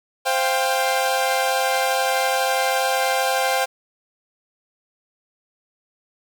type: chord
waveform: sawtooth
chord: C suspended fourth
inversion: none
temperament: equal with one note detuned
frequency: 523.3 / 698.5 / 790.8 Hz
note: C5 / F5 / G5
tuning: 0 / 0 / +15 cents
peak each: -19 / -21 / -18 dBFS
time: 0.25-3.66 s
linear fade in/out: 20 ms
effects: 8-bit